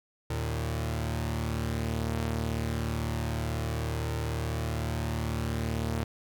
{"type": "tone pair together", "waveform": "sawtooth", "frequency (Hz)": [76, 113.87], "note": ["D#2", "A#2"], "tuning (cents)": [-40, -40], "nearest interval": "perfect fifth", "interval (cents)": 700, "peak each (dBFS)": -28, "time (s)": [0.3, 6.04], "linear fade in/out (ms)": 5, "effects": []}